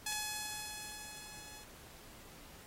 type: tone with level ramp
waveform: 5% pulse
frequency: 849 Hz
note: G#5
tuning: 38 cents sharp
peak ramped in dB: -23 to -41 dBFS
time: 0.06-1.64 s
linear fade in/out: 5 ms
effects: pink hiss -56 dBFS RMS until 2.66 s + AAC 48 kbps